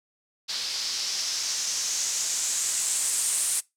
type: noise with low-pass filter sweep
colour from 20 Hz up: blue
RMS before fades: -28 dBFS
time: 0.48-3.61 s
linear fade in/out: 20 ms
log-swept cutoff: 4600 to 9100 Hz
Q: 3.2
effects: noise-tail reverb RT60 0.2 s tail -22 dB re dry